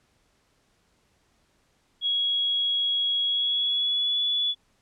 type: tone with pitch glide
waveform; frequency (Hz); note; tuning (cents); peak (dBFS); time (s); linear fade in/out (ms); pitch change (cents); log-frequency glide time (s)
sine; 3322 to 3425; G#7 to A7; 0 to -47; -22; 2.01-4.55; 50; +53; 3.24-4.19
effects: pink hiss -67 dBFS RMS until 4.81 s + low-pass 9000 Hz 12 dB/octave